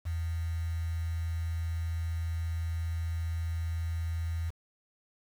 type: tone with quantisation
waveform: sine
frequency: 82.6 Hz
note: E2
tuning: 4 cents sharp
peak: -30 dBFS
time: 0.05-4.51 s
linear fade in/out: 20 ms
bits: 8
effects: none

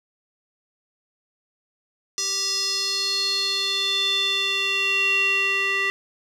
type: tone with band-pass filter sweep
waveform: square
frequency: 392 Hz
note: G4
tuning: in tune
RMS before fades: -23 dBFS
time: 2.18-5.9 s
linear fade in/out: 0 ms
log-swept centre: 5600 to 2300 Hz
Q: 6
effects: none

